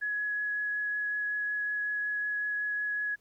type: tone with vibrato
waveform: sine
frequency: 1682 Hz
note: G#6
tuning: 22 cents sharp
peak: -29 dBFS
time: 0.01-3.16 s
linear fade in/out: 20 ms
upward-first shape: triangle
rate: 5.4 Hz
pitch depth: 9 cents each way
effects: pink hiss -70 dBFS RMS until 3.2 s